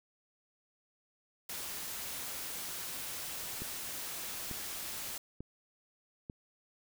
white noise, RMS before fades -41 dBFS, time 1.49-5.18 s, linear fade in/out 5 ms
click train, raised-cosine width 3 ms, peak -29 dBFS, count 4, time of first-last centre 3.62-6.299 s, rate 1.12 Hz
effects none

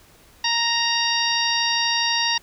harmonic tone, 932.3 Hz, A#5, in tune, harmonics 1 / 2 / 3 / 4 / 5 / 6, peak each -26 / -26 / -26 / -26 / -26 / -26 dBFS, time 0.44-2.38 s, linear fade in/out 5 ms, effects pink hiss -52 dBFS RMS until 2.42 s

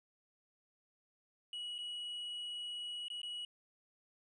triangle tone with dropouts, 2919 Hz, F#7, 24 cents flat, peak -39 dBFS, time 1.53-3.45 s, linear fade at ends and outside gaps 2 ms, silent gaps 1.782-1.787 / 3.083-3.101 / 3.217-3.231 s, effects resampled to 22050 Hz

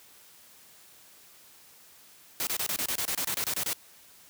white noise bursts, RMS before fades -30 dBFS, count 14, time 2.4-3.731 s, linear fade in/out 0 ms, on 70 ms, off 27 ms, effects white hiss -55 dBFS RMS until 4.29 s + high-pass 60 Hz 12 dB/octave

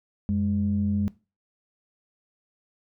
sine tone pair together, 91.18 / 204.7 Hz, F#2 / G#3, -25 / -25 cents, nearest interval octave + major second, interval 1400 cents, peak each -26 / -23 dBFS, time 0.29-1.08 s, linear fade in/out 0 ms, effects noise-tail reverb RT60 0.3 s tail -20 dB re dry + tanh soft clip ceiling -15 dBFS

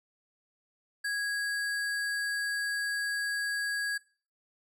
sine tone with sample-and-hold, 1655 Hz, G#6, 6 cents flat, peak -29 dBFS, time 1.04-3.98 s, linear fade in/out 10 ms, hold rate 6300 Hz, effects noise-tail reverb RT60 0.4 s tail -21 dB re dry + low-pass 12000 Hz 12 dB/octave

